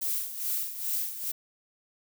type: noise with tremolo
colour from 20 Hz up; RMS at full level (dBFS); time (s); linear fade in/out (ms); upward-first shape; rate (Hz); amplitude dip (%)
violet; -29; 0.01-1.32; 10; sine; 2.4; 70
effects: none